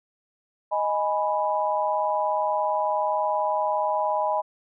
sine chord, G# minor, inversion second, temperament equal, 622.3 / 830.6 / 987.8 Hz, D#5 / G#5 / B5, 0 / 0 / 0 cents, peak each -26 dBFS, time 0.71-4.42 s, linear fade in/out 20 ms, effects none

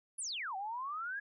sine exponential two-way sweep, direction down then up, 10720 to 749 to 1694 Hz, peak -37 dBFS, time 0.18-1.2 s, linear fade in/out 10 ms, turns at 0.56 s, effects none

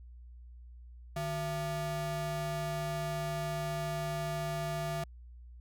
square ring-modulated tone, 261.6 Hz, C4, in tune, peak -31 dBFS, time 1.16-5.04 s, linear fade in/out 5 ms, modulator 414 Hz, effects added 60 Hz sine -48 dBFS peak until 5.6 s

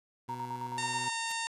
20% pulse tone with pitch glide, 123.47 to 124.98 Hz, B2 to B2, 0 to +21 cents, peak -37 dBFS, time 0.28-1.09 s, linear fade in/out 10 ms, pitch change +21 cents, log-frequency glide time 0.7-0.98 s
sine tone with tremolo, 932.3 Hz, A#5, in tune, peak -34 dBFS, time 0.29-1.13 s, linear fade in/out 5 ms, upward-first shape square, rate 9.3 Hz, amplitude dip 60%
harmonic tone, 915 Hz, A#5, 32 cents flat, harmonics 1 / 2 / 3 / 4 / 5 / 6 / 7 / 8 / 9 / 10, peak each -37 / -39 / -40 / -42 / -43 / -48 / -47 / -44 / -51 / -45 dBFS, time 0.78-1.47 s, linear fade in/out 0 ms
white noise with exponential growth, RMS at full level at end -40 dBFS, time 1.24-1.32 s, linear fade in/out 2 ms, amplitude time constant 16 ms
effects resampled to 32000 Hz

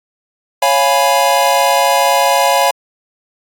square chord, C# dominant seventh, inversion none, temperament equal, 554.4 / 698.5 / 830.6 / 987.8 Hz, C#5 / E#5 / G#5 / B5, 0 / 0 / 0 / 0 cents, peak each -16 dBFS, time 0.62-2.71 s, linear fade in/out 5 ms, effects AAC 64 kbps

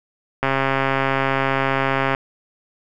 click train, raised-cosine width 0.5 ms, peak -4 dBFS, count 233, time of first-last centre 0.43-2.149 s, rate 135 Hz, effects none

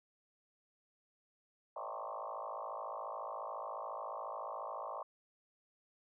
sine tone with frequency modulation, 849 Hz, G#5, 38 cents sharp, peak -40 dBFS, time 1.76-5.03 s, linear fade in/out 5 ms, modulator 54.2 Hz, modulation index 5.6, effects none

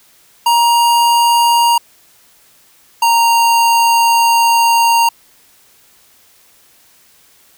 square tone pair in turn, 941 / 928.6 Hz, A#5 / A#5, +16 / -7 cents, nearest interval unison, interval 23 cents, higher first, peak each -9 dBFS, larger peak neither, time 0.46-1.78 / 3.02-5.09 s, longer second, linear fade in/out 5 ms, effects white hiss -49 dBFS RMS until 7.57 s

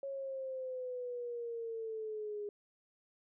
sine linear sweep, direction down, 552 to 410 Hz, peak -38 dBFS, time 0.03-2.49 s, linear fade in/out 2 ms, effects none

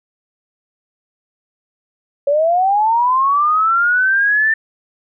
sine linear sweep, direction up, 554.4 to 1794 Hz, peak -11 dBFS, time 2.27-4.54 s, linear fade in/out 5 ms, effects none

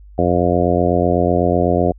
harmonic tone, 88 Hz, F2, 14 cents sharp, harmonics 1 / 2 / 3 / 4 / 5 / 6 / 7 / 8, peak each -21 / -21 / -21 / -21 / -21 / -21 / -21 / -21 dBFS, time 0.18-1.92 s, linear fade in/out 5 ms, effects added 50 Hz sine -38 dBFS peak until 1.98 s

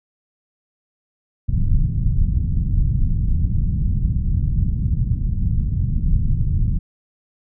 pink low-pass noise, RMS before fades -18 dBFS, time 1.48-6.79 s, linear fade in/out 10 ms, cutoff 160 Hz, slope 24 dB/octave, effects none

